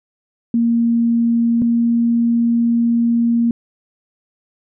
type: tone pair in turn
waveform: sine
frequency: 233.1 / 234 Hz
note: A#3 / A#3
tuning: 0 / +7 cents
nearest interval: unison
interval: 7 cents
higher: second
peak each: -12 dBFS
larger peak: neither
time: 0.54-1.62 / 1.62-3.51 s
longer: second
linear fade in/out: 2 ms
effects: none